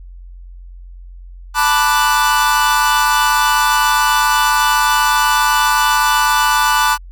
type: chord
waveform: 45% pulse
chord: B minor seventh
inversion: third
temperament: equal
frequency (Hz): 880 / 987.8 / 1174.7 / 1480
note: A5 / B5 / D6 / F#6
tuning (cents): 0 / 0 / 0 / 0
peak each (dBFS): -17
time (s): 1.54-6.98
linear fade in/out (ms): 50
effects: added 44 Hz sine -32 dBFS peak until 7.11 s